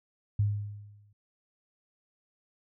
sine tone with exponential decay, 103.1 Hz, G#2, 12 cents flat, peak -21 dBFS, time 0.39-1.13 s, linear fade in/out 5 ms, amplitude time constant 160 ms, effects none

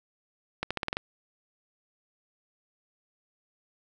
accelerating click train, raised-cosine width 0.3 ms, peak -13 dBFS, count 7, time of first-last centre 0.63-0.969 s, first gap 76 ms, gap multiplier 0.88, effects none

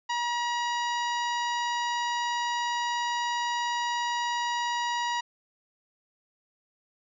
harmonic tone with a mistuned harmonic, 957 Hz, A#5, 45 cents sharp, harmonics 1 / 2 / 3 / 4 / 5 / 6 / 7, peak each -28 / -34 / -38 / -40 / -42 / -44 / -45 dBFS, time 0.09-5.21 s, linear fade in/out 10 ms, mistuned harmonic 7, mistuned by +60 cents, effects none

